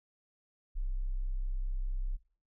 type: tone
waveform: sine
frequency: 32.35 Hz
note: C1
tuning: 19 cents flat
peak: -31 dBFS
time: 0.75-2.17 s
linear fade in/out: 20 ms
effects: noise-tail reverb RT60 0.4 s tail -18 dB re dry